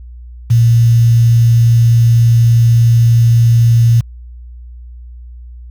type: tone with quantisation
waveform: sine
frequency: 116.54 Hz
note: A#2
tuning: in tune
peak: -5 dBFS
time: 0.5-4.01 s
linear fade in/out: 10 ms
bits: 5
effects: added 60 Hz sine -29 dBFS peak until 5.7 s